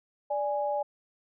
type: tone pair together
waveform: sine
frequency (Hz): 586.2 / 829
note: D5 / G#5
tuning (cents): -3 / -3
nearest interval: tritone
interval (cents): 600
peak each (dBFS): -29 / -30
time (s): 0.3-0.83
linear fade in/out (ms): 10
effects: none